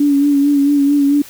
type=tone with vibrato; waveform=sine; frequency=284.5 Hz; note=C#4; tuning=45 cents sharp; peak=-9 dBFS; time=0-1.22 s; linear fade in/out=5 ms; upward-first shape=sine; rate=4.5 Hz; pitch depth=35 cents each way; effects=white hiss -38 dBFS RMS until 1.29 s